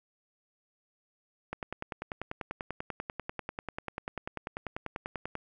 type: click train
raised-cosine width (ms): 0.5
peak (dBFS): -20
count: 40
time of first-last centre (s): 1.53-5.354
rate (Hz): 10.2
effects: none